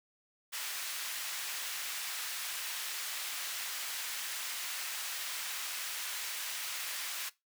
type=high-pass noise; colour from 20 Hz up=pink; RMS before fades=-39 dBFS; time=0.52-7.3 s; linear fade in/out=20 ms; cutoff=1700 Hz; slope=12 dB/octave; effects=noise-tail reverb RT60 0.2 s tail -19 dB re dry